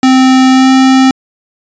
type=tone with pitch glide; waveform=square; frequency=260.3 to 262.9 Hz; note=C4 to C4; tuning=-9 to +8 cents; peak=-4 dBFS; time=0.03-1.11 s; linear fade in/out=2 ms; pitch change=+17 cents; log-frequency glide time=0.51-0.71 s; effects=resampled to 16000 Hz